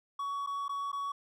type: tone with dropouts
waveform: triangle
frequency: 1124 Hz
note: C#6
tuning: 24 cents sharp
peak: -31 dBFS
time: 0.19-1.12 s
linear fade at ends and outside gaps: 5 ms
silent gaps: 0.464-0.471 / 0.682-0.692 / 0.918-0.928 s
effects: none